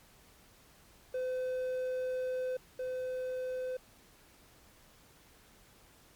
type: tone pair in turn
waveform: triangle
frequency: 510 / 510 Hz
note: C5 / C5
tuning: -44 / -44 cents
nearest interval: unison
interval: 0 cents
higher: neither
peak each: -30 / -32 dBFS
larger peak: first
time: 1.14-2.57 / 2.79-3.77 s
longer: first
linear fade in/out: 5 ms
effects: pink hiss -61 dBFS RMS until 6.15 s + MP3 96 kbps